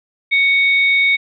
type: tone pair together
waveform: sine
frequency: 2228 / 3694 Hz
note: C#7 / A#7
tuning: +8 / -16 cents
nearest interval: major sixth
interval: 876 cents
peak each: -11 / -22 dBFS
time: 0.31-1.17 s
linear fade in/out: 20 ms
effects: none